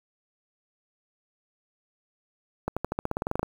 accelerating click train, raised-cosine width 1 ms, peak -13 dBFS, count 14, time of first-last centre 2.68-3.43 s, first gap 86 ms, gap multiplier 0.93, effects 7-bit

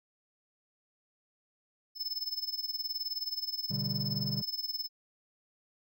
square tone with tremolo, 5240 Hz, E8, 11 cents flat, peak -31 dBFS, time 1.95-4.89 s, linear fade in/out 50 ms, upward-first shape sine, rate 19 Hz, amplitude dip 85%
triangle chord, G major, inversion first, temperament equal, 123.47 / 146.83 / 196 Hz, B2 / D3 / G3, 0 / 0 / 0 cents, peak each -35 dBFS, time 3.7-4.42 s, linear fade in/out 10 ms
effects none

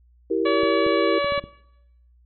sine chord, E diminished, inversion none, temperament equal with one note detuned, 329.6 / 388.8 / 466.2 Hz, E4 / G4 / Bb4, 0 / -14 / 0 cents, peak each -24 dBFS, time 0.3-1.19 s, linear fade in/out 10 ms
harmonic tone, 570 Hz, C#5, 48 cents sharp, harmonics 1 / 2 / 3 / 4 / 5 / 6 / 7, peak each -23 / -26 / -32 / -31 / -36 / -38 / -36 dBFS, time 0.45-1.4 s, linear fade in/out 10 ms
clicks, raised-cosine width 3 ms, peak -23 dBFS, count 6, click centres 0.633 / 0.865 / 1.245 / 1.322 / 1.378 / 1.44 s
effects noise-tail reverb RT60 0.8 s tail -19 dB re dry + added 60 Hz sine -53 dBFS peak until 2.25 s

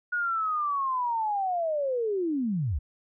sine linear sweep, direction down, 1459 to 57.9 Hz, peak -25 dBFS, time 0.12-2.79 s, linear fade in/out 10 ms, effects none

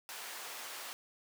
pink high-pass noise, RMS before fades -45 dBFS, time 0.09-0.93 s, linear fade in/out 0 ms, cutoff 780 Hz, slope 12 dB/octave, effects none

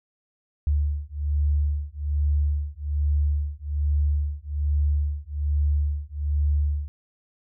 sine beating tone pair, 72.7 / 73.9 Hz, D2 / D2, -17 / +11 cents, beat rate 1.2 Hz, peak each -24 dBFS, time 0.67-6.88 s, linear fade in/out 0 ms, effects none

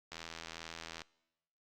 click train, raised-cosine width 0.2 ms, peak -26 dBFS, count 75, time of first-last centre 0.12-1.018 s, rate 82.4 Hz, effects noise-tail reverb RT60 1.0 s tail -24 dB re dry + Opus 48 kbps

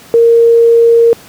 sine tone, 464.2 Hz, A#4, 7 cents flat, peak -3 dBFS, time 0.14-1.13 s, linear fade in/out 0 ms, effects pink hiss -37 dBFS RMS until 1.28 s + high-pass 100 Hz 12 dB/octave

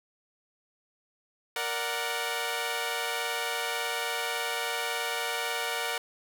10% pulse chord, Bb augmented, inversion none, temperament equal, 466.2 / 587.3 / 740 Hz, Bb4 / D5 / F#5, 0 / 0 / 0 cents, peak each -25 / -28 / -25 dBFS, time 1.56-5.98 s, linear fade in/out 2 ms, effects none

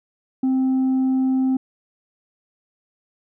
sine tone with tanh clipping, 261.6 Hz, C4, in tune, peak -17 dBFS, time 0.43-1.57 s, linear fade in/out 5 ms, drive 2 dB, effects none

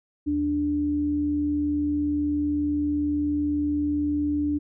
sine tone pair together, 77.79 / 293.7 Hz, D#2 / D4, 0 / 0 cents, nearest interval octave + major seventh, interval 2300 cents, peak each -33 / -22 dBFS, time 0.26-4.59 s, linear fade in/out 20 ms, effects none

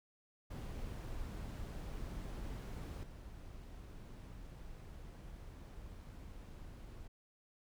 brown noise with level steps, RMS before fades -44 / -51 dBFS, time 0.5-7.08 s, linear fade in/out 10 ms, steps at 3.03 s, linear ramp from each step 5 ms, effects none

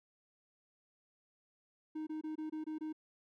triangle tone bursts, 311.1 Hz, D#4, in tune, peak -36 dBFS, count 7, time 1.95-2.928 s, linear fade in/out 10 ms, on 120 ms, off 23 ms, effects none

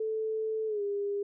sine tone with pitch glide, 438.6 to 404.5 Hz, A4 to G#4, -6 to -46 cents, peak -29 dBFS, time 0-1.23 s, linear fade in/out 5 ms, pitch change -140 cents, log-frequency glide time 0.67-0.82 s, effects none

